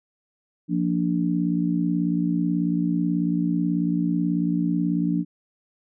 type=harmonic tone; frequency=58.27 Hz; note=A#1; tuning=in tune; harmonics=3 / 4 / 5; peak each=-23 / -28 / -24 dBFS; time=0.68-5.25 s; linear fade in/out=50 ms; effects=none